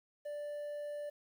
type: tone with quantisation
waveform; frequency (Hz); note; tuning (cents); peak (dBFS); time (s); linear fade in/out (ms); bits
triangle; 587.3; D5; 0; -37; 0.25-1.1; 10; 11
effects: none